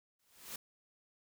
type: noise with exponential growth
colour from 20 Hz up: white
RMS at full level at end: -41 dBFS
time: 0.19-0.56 s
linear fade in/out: 5 ms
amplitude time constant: 79 ms
effects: none